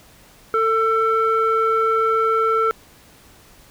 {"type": "tone with low-pass filter", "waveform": "square", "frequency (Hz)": 446.5, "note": "A4", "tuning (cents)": 25, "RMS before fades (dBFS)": -18, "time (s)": [0.54, 2.71], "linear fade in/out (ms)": 0, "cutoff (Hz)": 1500, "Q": 7.2, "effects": ["pink hiss -49 dBFS RMS until 3.7 s"]}